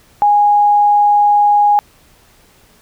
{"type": "tone", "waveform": "sine", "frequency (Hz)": 825, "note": "G#5", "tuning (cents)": -12, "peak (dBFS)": -7, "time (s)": [0.22, 1.79], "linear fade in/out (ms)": 0, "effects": ["pink hiss -49 dBFS RMS until 2.81 s"]}